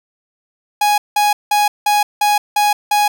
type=tone bursts; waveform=45% pulse; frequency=830.6 Hz; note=G#5; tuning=in tune; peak=-11 dBFS; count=7; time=0.81-3.08 s; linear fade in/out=5 ms; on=170 ms; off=180 ms; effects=none